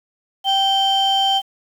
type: tone pair together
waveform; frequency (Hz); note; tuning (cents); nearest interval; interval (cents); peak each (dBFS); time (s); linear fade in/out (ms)
sine; 779 / 3121; G5 / G7; -11 / -8; 2 octaves; 2403; -15; 0.44-1.42; 50
effects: tanh soft clip ceiling -11 dBFS + 7-bit